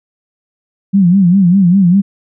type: tone with vibrato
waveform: sine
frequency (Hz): 185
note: F#3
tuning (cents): 0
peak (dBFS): -5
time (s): 0.93-2.02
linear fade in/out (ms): 20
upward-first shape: sine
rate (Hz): 5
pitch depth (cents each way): 140
effects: none